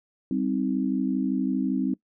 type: chord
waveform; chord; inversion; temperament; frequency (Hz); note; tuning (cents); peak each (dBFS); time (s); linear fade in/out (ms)
sine; C minor; second; just; 196.22 / 261.6 / 314; G3 / C4 / Eb4; +2 / 0 / +16; -28 / -25 / -30; 0.31-1.94; 2
effects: noise-tail reverb RT60 0.1 s tail -21 dB re dry